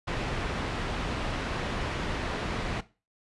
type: low-pass noise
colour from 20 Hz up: pink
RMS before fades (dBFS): -32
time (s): 0.07-2.81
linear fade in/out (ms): 10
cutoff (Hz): 3100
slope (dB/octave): 12
effects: noise-tail reverb RT60 0.3 s tail -17 dB re dry + resampled to 24000 Hz